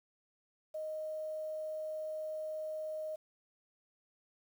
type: tone with quantisation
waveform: sine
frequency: 622.3 Hz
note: D#5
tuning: in tune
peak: -37 dBFS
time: 0.74-3.16 s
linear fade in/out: 10 ms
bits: 10
effects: none